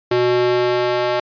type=tone with high-pass filter sweep; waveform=square; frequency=122.5 Hz; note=B2; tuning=14 cents flat; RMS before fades=-17 dBFS; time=0.11-1.2 s; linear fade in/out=5 ms; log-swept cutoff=310 to 540 Hz; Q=2.1; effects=resampled to 11025 Hz